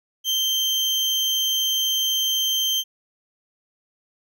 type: tone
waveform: 35% pulse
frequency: 3136 Hz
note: G7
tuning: in tune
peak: -18 dBFS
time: 0.24-2.84 s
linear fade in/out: 50 ms
effects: none